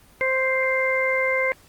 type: harmonic tone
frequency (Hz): 523.3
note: C5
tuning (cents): 0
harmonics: 1 / 2 / 3 / 4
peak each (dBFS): -23 / -30 / -31 / -22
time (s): 0.21-1.52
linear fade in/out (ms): 0
effects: pink hiss -53 dBFS RMS until 1.68 s + Opus 24 kbps